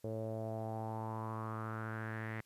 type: tone with low-pass filter sweep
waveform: sawtooth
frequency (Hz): 110.7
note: A2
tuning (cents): +11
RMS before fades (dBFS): -41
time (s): 0.04-2.41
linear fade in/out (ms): 5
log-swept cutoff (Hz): 510 to 2000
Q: 5.2
effects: white hiss -71 dBFS RMS until 2.45 s + resampled to 32000 Hz